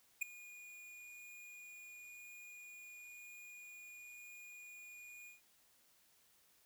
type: tone with ADSR envelope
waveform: square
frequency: 2443 Hz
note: D#7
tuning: 32 cents flat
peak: -32 dBFS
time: 0.21-5.41 s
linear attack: 14 ms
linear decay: 5 ms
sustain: -21 dB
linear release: 140 ms
effects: white hiss -71 dBFS RMS until 6.65 s